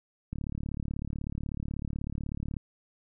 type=click train; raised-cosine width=5 ms; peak=-22 dBFS; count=82; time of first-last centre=0.33-2.568 s; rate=36.2 Hz; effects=none